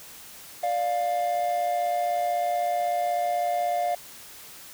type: tone pair together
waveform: triangle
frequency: 587 / 703.1 Hz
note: D5 / F5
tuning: -1 / +11 cents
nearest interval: minor third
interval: 312 cents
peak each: -28 / -22 dBFS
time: 0.63-3.95 s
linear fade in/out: 5 ms
effects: white hiss -45 dBFS RMS until 4.73 s